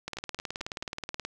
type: two click trains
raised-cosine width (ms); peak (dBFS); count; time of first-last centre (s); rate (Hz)
0.2; -22 / -17; 4 / 23; 0.17-0.828 / 0.08-1.25; 4.56 / 18.8
effects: none